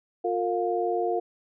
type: tone cluster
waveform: sine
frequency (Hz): 355.7 / 456.1 / 706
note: F4 / A#4 / F5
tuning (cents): +32 / -38 / +19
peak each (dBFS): -28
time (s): 0.24-1.2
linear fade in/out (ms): 10
effects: none